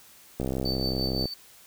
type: click train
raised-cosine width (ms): 2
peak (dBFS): -16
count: 57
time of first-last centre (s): 0.4-1.256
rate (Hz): 65.4
type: tone with tremolo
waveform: triangle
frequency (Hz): 4547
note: C#8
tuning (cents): +43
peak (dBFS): -26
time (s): 0.65-1.34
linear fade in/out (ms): 5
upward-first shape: triangle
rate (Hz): 5.8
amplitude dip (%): 70
effects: white hiss -53 dBFS RMS until 1.66 s